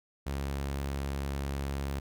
sawtooth tone, 69.3 Hz, C#2, in tune, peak -28 dBFS, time 0.26-2 s, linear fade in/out 10 ms, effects none

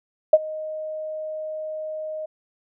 sine tone with ADSR envelope, 622.3 Hz, D#5, in tune, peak -6 dBFS, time 0.33-2.26 s, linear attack 5 ms, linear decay 40 ms, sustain -22 dB, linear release 9 ms, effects none

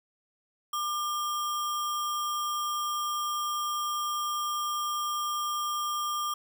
sine tone with sample-and-hold, 1195 Hz, D6, 30 cents sharp, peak -28 dBFS, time 0.73-6.34 s, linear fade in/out 5 ms, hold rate 4410 Hz, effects none

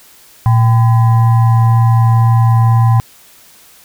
sine tone with frequency modulation, 115.7 Hz, A#2, 13 cents flat, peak -6 dBFS, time 0.46-3 s, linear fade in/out 0 ms, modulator 898 Hz, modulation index 0.39, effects white hiss -43 dBFS RMS until 3.84 s

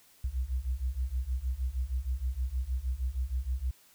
sine beating tone pair, 60.3 / 66.7 Hz, B1 / C2, -41 / +34 cents, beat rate 6.4 Hz, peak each -33 / -32 dBFS, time 0.24-3.71 s, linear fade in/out 5 ms, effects white hiss -61 dBFS RMS until 3.94 s

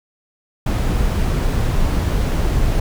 brown noise, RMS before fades -17 dBFS, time 0.66-2.8 s, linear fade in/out 5 ms, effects none

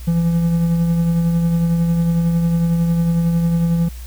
triangle tone with tremolo, 168.4 Hz, E3, 37 cents sharp, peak -10 dBFS, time 0.07-3.89 s, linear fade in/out 10 ms, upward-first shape triangle, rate 11 Hz, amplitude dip 35%, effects added 60 Hz sine -29 dBFS peak until 4.06 s + white hiss -43 dBFS RMS until 4.06 s

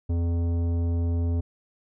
sine tone with tanh clipping, 85 Hz, F2, 46 cents flat, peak -24 dBFS, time 0.09-1.41 s, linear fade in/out 10 ms, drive 13 dB, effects none

